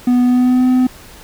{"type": "tone with pitch glide", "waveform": "triangle", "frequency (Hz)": [246.9, 254.1], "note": ["B3", "B3"], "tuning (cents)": [0, 49], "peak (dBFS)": -7, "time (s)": [0.07, 0.87], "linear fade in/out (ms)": 5, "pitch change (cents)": 49, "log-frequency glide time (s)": [0.23, 0.67], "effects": ["pink hiss -39 dBFS RMS until 1.23 s"]}